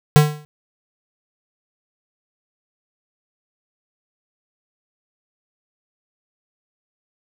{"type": "tone with exponential decay", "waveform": "square", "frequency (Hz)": 150, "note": "D3", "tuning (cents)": 37, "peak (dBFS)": -5, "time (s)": [0.16, 0.45], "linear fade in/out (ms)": 0, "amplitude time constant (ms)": 61, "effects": []}